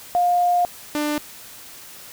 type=tone pair in turn; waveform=sine / sawtooth; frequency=708 / 297.7 Hz; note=F5 / D4; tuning=+23 / +24 cents; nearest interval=octave + minor third; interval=1499 cents; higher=first; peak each=-15 / -17 dBFS; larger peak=first; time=0.15-0.65 / 0.95-1.18 s; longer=first; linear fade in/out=0 ms; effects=white hiss -41 dBFS RMS until 2.12 s